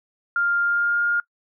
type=tone with pitch glide; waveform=sine; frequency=1400 to 1414.6 Hz; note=F6 to F6; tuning=+4 to +22 cents; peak=-18 dBFS; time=0.36-1.2 s; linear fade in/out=2 ms; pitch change=+18 cents; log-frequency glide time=0.61-1.02 s; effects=noise-tail reverb RT60 0.1 s tail -22 dB re dry